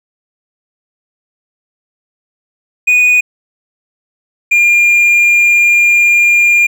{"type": "tone pair in turn", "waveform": "triangle", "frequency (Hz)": [2472, 2406], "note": ["D#7", "D7"], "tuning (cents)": [-12, 41], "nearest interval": "unison", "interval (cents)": 47, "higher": "first", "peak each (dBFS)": -4, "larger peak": "neither", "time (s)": [[2.87, 3.21], [4.51, 6.67]], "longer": "second", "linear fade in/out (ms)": 10, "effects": []}